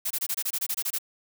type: noise bursts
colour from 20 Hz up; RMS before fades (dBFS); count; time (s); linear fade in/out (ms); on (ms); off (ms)
blue; -28; 12; 0.05-0.986; 10; 56; 24
effects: none